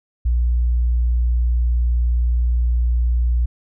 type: tone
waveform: sine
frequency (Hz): 59.7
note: A#1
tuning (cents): +42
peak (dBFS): -13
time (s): 0.25-3.46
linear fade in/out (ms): 10
effects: tanh soft clip ceiling -11 dBFS